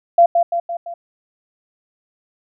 sine tone with echo, 686 Hz, F5, 31 cents flat, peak -6 dBFS, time 0.18-0.26 s, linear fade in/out 5 ms, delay 170 ms, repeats 4, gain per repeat -5 dB, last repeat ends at 0.94 s, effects none

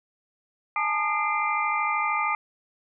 sine tone cluster, 847 / 900 / 1221 / 2077 / 2376 Hz, G#5 / A5 / D#6 / C7 / D7, +34 / +39 / -33 / -13 / +20 cents, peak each -30 / -32 / -26 / -30 / -31 dBFS, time 0.76-2.35 s, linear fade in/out 2 ms, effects none

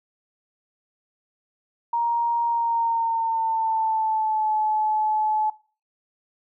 sine tone with pitch glide, 938 to 860.1 Hz, A#5 to A5, +11 to -40 cents, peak -20 dBFS, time 1.93-5.5 s, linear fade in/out 5 ms, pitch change -151 cents, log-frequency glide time 2.45-4.53 s, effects noise-tail reverb RT60 0.4 s tail -22 dB re dry

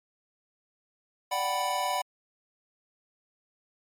square chord, G major seventh, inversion second, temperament equal with one note detuned, 587.3 / 740 / 779.9 / 987.8 Hz, D5 / F#5 / G5 / B5, 0 / 0 / -9 / 0 cents, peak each -36 / -32 / -36 / -31 dBFS, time 1.31-2.02 s, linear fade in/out 10 ms, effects MP3 64 kbps

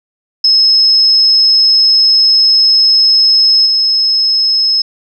sine tone with level steps, 5180 Hz, E8, 31 cents flat, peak -5 / -8 dBFS, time 0.44-4.82 s, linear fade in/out 5 ms, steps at 3.65 s, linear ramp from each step 20 ms, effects none

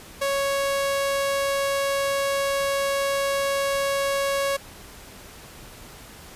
sawtooth tone, 554.4 Hz, C#5, in tune, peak -18 dBFS, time 0.21-4.57 s, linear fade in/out 10 ms, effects pink hiss -44 dBFS RMS until 6.35 s + resampled to 32000 Hz

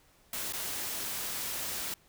white noise with dropouts, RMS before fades -36 dBFS, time 0.33-1.94 s, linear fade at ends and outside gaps 2 ms, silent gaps 0.524-0.534 s, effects pink hiss -64 dBFS RMS until 2.08 s

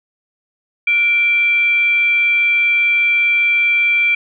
sine tone with frequency modulation, 2349 Hz, D7, in tune, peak -11 dBFS, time 0.87-4.15 s, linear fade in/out 5 ms, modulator 905 Hz, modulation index 0.22, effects none

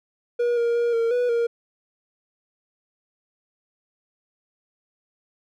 triangle tone with pitch steps, 479.5 / 469.9 / 473.4 / 460.2 / 490.2 / 468.4 Hz, A#4 / A#4 / A#4 / A#4 / B4 / A#4, +49 / +14 / +27 / -22 / -13 / +8 cents, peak -17 dBFS, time 0.39-1.47 s, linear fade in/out 10 ms, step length 180 ms, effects none

